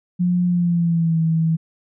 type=tone with pitch glide; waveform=sine; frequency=177.9 to 162.2 Hz; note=F3 to E3; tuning=+32 to -28 cents; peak=-15 dBFS; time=0.19-1.57 s; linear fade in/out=20 ms; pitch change=-160 cents; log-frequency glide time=0.46-1.19 s; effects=none